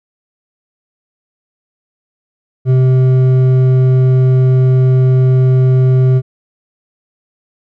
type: tone with hard clipping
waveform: sine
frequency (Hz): 129.2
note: C3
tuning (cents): -21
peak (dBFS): -8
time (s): 2.65-6.22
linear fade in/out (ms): 50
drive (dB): 7
effects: none